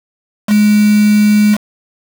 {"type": "tone with quantisation", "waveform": "sine", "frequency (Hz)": 209.6, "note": "G#3", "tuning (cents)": 16, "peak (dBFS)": -6, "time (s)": [0.47, 1.58], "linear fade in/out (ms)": 50, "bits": 3, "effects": []}